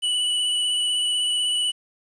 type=tone with vibrato; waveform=square; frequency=2960 Hz; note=F#7; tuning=in tune; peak=-21 dBFS; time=0.02-1.72 s; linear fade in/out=20 ms; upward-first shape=sine; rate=16 Hz; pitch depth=17 cents each way; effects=resampled to 22050 Hz + 9-bit